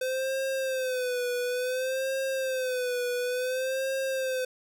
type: tone with vibrato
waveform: square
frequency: 512 Hz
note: C5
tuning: 38 cents flat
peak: -28 dBFS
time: 0.01-4.45 s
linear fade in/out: 5 ms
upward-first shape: sine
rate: 0.57 Hz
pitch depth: 74 cents each way
effects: none